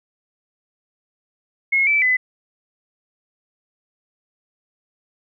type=tone with pitch steps; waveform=sine; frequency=2168 / 2318 / 2012 Hz; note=C#7 / D7 / B6; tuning=-39 / -23 / +32 cents; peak=-14 dBFS; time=1.72-2.17 s; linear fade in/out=10 ms; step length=150 ms; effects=none